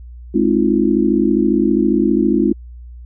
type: chord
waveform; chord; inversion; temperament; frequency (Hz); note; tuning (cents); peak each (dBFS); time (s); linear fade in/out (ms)
sine; F minor seventh; first; just; 209.5 / 261.9 / 314.3 / 349.2; Ab3 / C4 / Eb4 / F4; +15 / +2 / +18 / 0; -17; 0.34-2.53; 10
effects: added 60 Hz sine -32 dBFS peak until 3.05 s